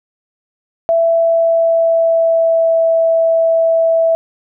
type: tone with pitch glide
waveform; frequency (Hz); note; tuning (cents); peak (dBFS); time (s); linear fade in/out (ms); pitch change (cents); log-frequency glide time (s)
sine; 665 to 657.4; E5 to E5; +15 to -5; -9; 0.89-4.15; 0; -20; 1.04-2.79
effects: none